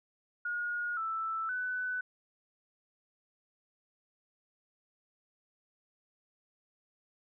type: tone with pitch steps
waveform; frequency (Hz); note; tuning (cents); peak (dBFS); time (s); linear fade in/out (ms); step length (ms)
sine; 1437 / 1322 / 1499; F6 / E6 / F#6; +49 / +5 / +22; -32; 0.45-2.01; 5; 520
effects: none